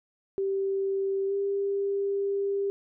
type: tone with pitch glide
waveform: sine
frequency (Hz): 390 to 397.7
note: G4 to G4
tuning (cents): -9 to +25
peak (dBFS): -25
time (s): 0.38-2.7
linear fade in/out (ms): 0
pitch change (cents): +34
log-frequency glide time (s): 1.27-1.33
effects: none